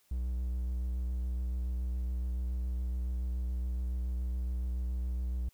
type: tone with vibrato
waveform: triangle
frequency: 61.74 Hz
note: B1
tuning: in tune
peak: -29 dBFS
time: 0.11-5.49 s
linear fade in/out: 5 ms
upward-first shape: sine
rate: 7.1 Hz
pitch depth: 25 cents each way
effects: white hiss -69 dBFS RMS until 5.53 s

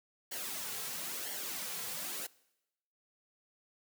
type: noise with flanger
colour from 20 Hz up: white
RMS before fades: -40 dBFS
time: 0.31-2.27 s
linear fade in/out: 10 ms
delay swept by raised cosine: 0.79 to 3.39 ms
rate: 1 Hz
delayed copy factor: -0.6
effects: noise-tail reverb RT60 0.9 s tail -22 dB re dry + high-pass 150 Hz 12 dB/octave

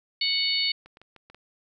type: harmonic tone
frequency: 740 Hz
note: F#5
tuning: in tune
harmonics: 3 / 4 / 5 / 6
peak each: -30 / -30 / -30 / -25 dBFS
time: 0.21-0.72 s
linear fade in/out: 5 ms
type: clicks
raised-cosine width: 0.3 ms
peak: -33 dBFS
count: 6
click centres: 0.86 / 0.971 / 1.016 / 1.163 / 1.3 / 1.346 s
effects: none

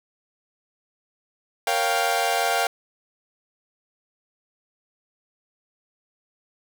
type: chord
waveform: sawtooth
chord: G half-diminished seventh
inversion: first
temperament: equal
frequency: 466.2 / 554.4 / 698.5 / 784 Hz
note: Bb4 / Db5 / F5 / G5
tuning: 0 / 0 / 0 / 0 cents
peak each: -26 / -26 / -20 / -21 dBFS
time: 1.67-2.67 s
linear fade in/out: 2 ms
effects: none

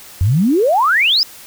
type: exponential sweep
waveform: sine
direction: up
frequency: 84 to 5274 Hz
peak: -10 dBFS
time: 0.21-1.23 s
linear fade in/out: 0 ms
effects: white hiss -38 dBFS RMS until 1.46 s

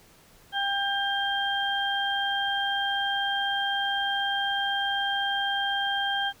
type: harmonic tone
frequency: 796 Hz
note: G5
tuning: 26 cents sharp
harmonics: 1 / 2 / 4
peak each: -29 / -29 / -29 dBFS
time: 0.52-6.33 s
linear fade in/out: 50 ms
effects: pink hiss -56 dBFS RMS until 6.4 s

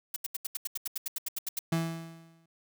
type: noise bursts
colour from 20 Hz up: blue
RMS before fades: -33 dBFS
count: 15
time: 0.14-1.591 s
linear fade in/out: 5 ms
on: 23 ms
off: 79 ms
type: tone with exponential decay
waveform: 35% pulse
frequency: 164.81 Hz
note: E3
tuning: in tune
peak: -23 dBFS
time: 1.72-2.46 s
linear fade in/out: 5 ms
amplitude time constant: 160 ms
effects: none

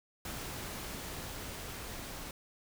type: noise with level ramp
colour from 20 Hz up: pink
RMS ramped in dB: -41 to -44 dBFS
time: 0.25-2.31 s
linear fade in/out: 2 ms
effects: none

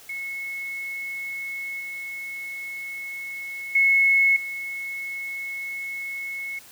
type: tone with level steps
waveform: sine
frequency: 2188 Hz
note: C#7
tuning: 23 cents flat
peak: -29 / -31 / -15 / -29 dBFS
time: 0.09-6.59 s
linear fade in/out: 5 ms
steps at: 1.8 / 3.75 / 4.36 s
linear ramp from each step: 5 ms
effects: white hiss -48 dBFS RMS until 6.71 s

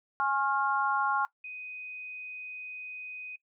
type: chord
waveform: sine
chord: Db major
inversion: second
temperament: equal with one note detuned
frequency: 830.6 / 1083.4 / 1396.9 Hz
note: Ab5 / Db6 / F6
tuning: 0 / -40 / 0 cents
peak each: -30 dBFS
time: 0.2-1.25 s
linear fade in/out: 0 ms
type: tone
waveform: sine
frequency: 2500 Hz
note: D#7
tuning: 8 cents sharp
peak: -39 dBFS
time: 1.44-3.36 s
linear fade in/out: 5 ms
effects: noise-tail reverb RT60 0.1 s tail -19 dB re dry

